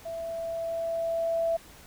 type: tone with level ramp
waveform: sine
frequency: 664 Hz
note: E5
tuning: 12 cents sharp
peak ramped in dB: -33 to -23 dBFS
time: 0.05-1.57 s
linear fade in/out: 10 ms
effects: pink hiss -51 dBFS RMS until 1.86 s